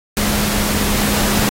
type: tone in noise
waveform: sine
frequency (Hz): 207.4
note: G#3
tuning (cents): -2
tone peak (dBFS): -20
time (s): 0.17-1.49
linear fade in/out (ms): 0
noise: pink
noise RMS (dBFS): -18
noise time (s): 0.17-1.49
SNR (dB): -5
effects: AAC 48 kbps